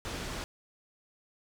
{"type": "low-pass noise", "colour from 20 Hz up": "pink", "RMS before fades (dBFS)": -38, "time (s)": [0.05, 0.44], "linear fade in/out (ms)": 0, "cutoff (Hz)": 7300, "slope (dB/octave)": 12, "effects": []}